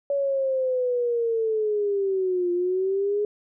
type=linear two-way sweep; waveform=sine; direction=down then up; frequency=566 to 349.2 to 419.1 Hz; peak=-21 dBFS; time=0.1-3.25 s; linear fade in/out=2 ms; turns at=2.52 s; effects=none